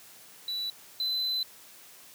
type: tone pair in turn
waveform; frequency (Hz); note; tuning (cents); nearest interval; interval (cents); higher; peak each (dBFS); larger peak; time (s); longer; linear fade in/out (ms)
triangle; 3951 / 4029; B7 / B7; 0 / +34; unison; 34; second; -29 / -26; second; 0.48-0.7 / 1-1.43; second; 2
effects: white hiss -52 dBFS RMS until 2.14 s + high-pass 100 Hz 12 dB/octave